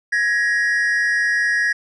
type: tone pair together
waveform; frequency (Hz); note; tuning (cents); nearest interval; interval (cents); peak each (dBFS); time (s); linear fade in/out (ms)
triangle; 1665 / 1889.7; G#6 / A#6; +4 / +23; major second; 219; -17; 0.12-1.73; 10
effects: resampled to 22050 Hz